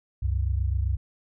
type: tone pair together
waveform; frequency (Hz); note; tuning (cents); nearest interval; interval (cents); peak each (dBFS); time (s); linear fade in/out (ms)
sine; 67 / 94.75; C2 / F#2; +42 / +42; tritone; 600; -24 / -27; 0.22-0.97; 10
effects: none